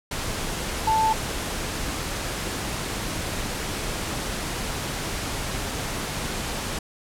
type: tone in noise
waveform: sine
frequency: 880 Hz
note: A5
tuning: in tune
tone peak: -18 dBFS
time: 0.87-1.13 s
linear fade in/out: 5 ms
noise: pink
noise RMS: -29 dBFS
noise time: 0.11-6.79 s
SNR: +8 dB
effects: low-pass 11000 Hz 12 dB/octave